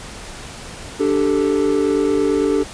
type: chord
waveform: triangle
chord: D suspended fourth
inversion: none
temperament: just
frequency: 293.7 / 391.6 / 440.5 Hz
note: D4 / G4 / A4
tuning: 0 / -2 / +2 cents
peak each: -17 dBFS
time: 0.99-2.64 s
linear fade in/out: 20 ms
effects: pink hiss -34 dBFS RMS until 2.73 s + resampled to 22050 Hz